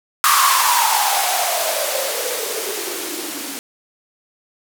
violet noise with band-pass filter sweep, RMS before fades -19 dBFS, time 0.24-3.59 s, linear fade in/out 0 ms, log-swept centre 1200 to 270 Hz, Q 9, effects none

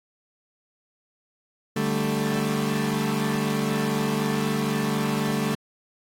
30% pulse chord, D suspended fourth, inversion none, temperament equal, 146.83 / 196 / 220 Hz, D3 / G3 / A3, 0 / 0 / 0 cents, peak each -26 / -26 / -23 dBFS, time 1.76-5.55 s, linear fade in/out 5 ms, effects AAC 48 kbps

